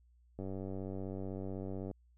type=click train; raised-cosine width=2 ms; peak=-29 dBFS; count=147; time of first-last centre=0.39-1.912 s; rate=95.9 Hz; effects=added 60 Hz sine -63 dBFS peak until 2.17 s